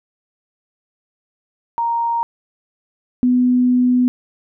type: tone pair in turn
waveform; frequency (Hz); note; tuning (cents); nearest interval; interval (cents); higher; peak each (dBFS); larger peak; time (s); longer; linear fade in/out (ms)
sine; 932.3 / 249.1; A#5 / B3; 0 / +15; octave + major seventh; 2285; first; -16 / -11; second; 1.78-2.23 / 3.23-4.08; second; 0
effects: none